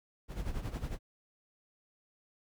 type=noise with tremolo; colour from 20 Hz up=brown; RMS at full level=-35 dBFS; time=0.28-0.99 s; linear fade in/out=50 ms; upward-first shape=sine; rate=11 Hz; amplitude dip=70%; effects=none